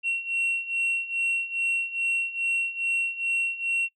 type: beating tone pair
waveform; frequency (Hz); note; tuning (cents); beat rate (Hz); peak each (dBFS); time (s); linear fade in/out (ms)
sine; 2728 / 2730.4; F7 / F7; -41 / -40; 2.4; -27 / -24; 0.03-3.89; 50
effects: noise-tail reverb RT60 0.1 s tail -23 dB re dry + tanh soft clip ceiling -21 dBFS